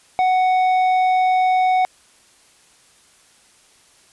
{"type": "tone with tanh clipping", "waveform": "sine", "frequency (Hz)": 742, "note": "F#5", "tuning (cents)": 5, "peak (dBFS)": -15, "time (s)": [0.19, 1.85], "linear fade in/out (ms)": 0, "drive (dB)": 8, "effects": ["white hiss -53 dBFS RMS until 4.12 s", "resampled to 24000 Hz"]}